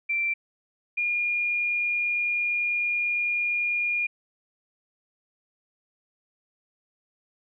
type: tone pair in turn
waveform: sine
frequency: 2350 / 2423 Hz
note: D7 / D#7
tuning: +1 / -47 cents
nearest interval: minor second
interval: 52 cents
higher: second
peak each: -23 dBFS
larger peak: neither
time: 0.09-0.34 / 0.97-4.07 s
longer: second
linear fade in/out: 10 ms
effects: none